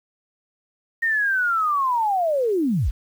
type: linear sweep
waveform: sine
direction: down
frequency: 1861 to 30.83 Hz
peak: -18 dBFS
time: 1.02-2.91 s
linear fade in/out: 10 ms
effects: 8-bit